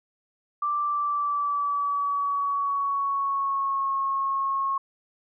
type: tone with pitch glide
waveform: sine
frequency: 1174.7 to 1089.7 Hz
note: D6 to C#6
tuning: 0 to -30 cents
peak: -23 dBFS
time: 0.62-4.78 s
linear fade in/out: 5 ms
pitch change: -130 cents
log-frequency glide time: 0.81-3.92 s
effects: none